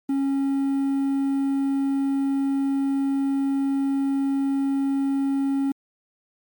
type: tone with quantisation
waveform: triangle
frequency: 274.4 Hz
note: C#4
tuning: 17 cents flat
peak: -18 dBFS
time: 0.09-5.72 s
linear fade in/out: 5 ms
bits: 8
effects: MP3 96 kbps